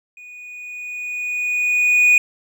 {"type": "tone with level ramp", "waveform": "triangle", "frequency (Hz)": 2467, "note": "D#7", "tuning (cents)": -15, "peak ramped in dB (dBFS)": [-36, -7], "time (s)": [0.17, 2.18], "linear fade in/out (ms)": 2, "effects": []}